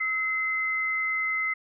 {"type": "tone pair together", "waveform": "sine", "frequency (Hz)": [1296, 2057], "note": ["E6", "C7"], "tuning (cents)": [-30, -30], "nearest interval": "minor sixth", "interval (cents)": 800, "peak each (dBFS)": [-34, -25], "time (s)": [0, 1.54], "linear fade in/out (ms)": 10, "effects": []}